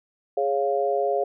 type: chord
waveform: sine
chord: Db major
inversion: second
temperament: equal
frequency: 415.3 / 554.4 / 698.5 Hz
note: Ab4 / Db5 / F5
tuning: 0 / 0 / 0 cents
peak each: -25 dBFS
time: 0.37-1.24 s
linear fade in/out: 5 ms
effects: none